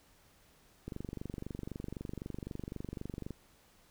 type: click train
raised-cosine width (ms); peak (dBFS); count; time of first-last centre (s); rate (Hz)
3; -27; 59; 0.88-3.307; 23.9
effects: pink hiss -65 dBFS RMS until 3.9 s